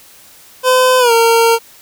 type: tone with pitch glide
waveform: 25% pulse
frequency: 510 to 459.6 Hz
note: C5 to A#4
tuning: -44 to -25 cents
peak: -4 dBFS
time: 0.63-1.59 s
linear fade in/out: 50 ms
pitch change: -181 cents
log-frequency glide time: 0.99-1.12 s
effects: white hiss -42 dBFS RMS until 1.81 s